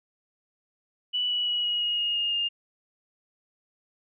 sine tone with pitch steps, 2960 / 2940 / 2919 / 2899 / 2879 / 2859 / 2839 / 2820 Hz, F#7 / F#7 / F#7 / F#7 / F#7 / F7 / F7 / F7, 0 / -12 / -24 / -36 / -48 / +40 / +28 / +16 cents, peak -24 dBFS, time 1.13-2.49 s, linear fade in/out 20 ms, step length 170 ms, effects none

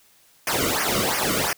pink noise with flanger, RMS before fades -23 dBFS, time 0.47-1.53 s, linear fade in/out 2 ms, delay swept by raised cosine 0.25 to 1.22 ms, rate 2.9 Hz, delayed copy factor -1, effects white hiss -57 dBFS RMS until 1.57 s

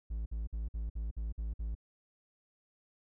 triangle tone bursts, 55 Hz, A1, in tune, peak -32 dBFS, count 8, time 0.1-1.751 s, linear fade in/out 10 ms, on 160 ms, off 53 ms, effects none

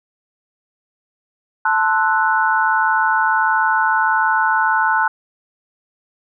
sine chord, F# half-diminished seventh, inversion first, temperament equal, 880 / 1046.5 / 1318.5 / 1480 Hz, A5 / C6 / E6 / F#6, 0 / 0 / 0 / 0 cents, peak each -17 / -22 / -23 / -17 dBFS, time 1.65-5.08 s, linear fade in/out 5 ms, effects none

